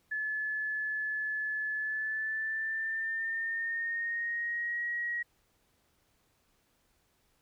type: tone with pitch glide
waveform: sine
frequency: 1723 to 1900.8 Hz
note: A6 to A#6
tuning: -37 to +33 cents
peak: -31 dBFS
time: 0.11-5.23 s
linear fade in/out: 10 ms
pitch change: +170 cents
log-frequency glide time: 1.76-4.83 s
effects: pink hiss -72 dBFS RMS until 7.41 s